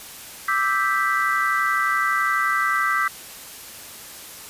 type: chord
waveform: sine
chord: E minor seventh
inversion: third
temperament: equal with one note detuned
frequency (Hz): 1174.7 / 1306.4 / 1568 / 1975.5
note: D6 / E6 / G6 / B6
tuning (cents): 0 / -16 / 0 / 0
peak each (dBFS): -24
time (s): 0.48-3.08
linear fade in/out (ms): 5
effects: white hiss -39 dBFS RMS until 4.49 s + resampled to 32000 Hz